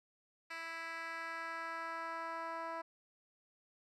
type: tone with band-pass filter sweep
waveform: 10% pulse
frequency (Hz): 329.6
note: E4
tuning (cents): 0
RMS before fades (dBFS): -43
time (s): 0.5-2.82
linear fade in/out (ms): 10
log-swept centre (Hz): 2400 to 880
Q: 1.4
effects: none